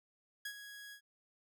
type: tone with ADSR envelope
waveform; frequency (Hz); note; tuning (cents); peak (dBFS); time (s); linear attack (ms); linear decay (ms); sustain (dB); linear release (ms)
sawtooth; 1661.2; G#6; 0; -35; 0.45-1.01; 6; 72; -10; 85
effects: none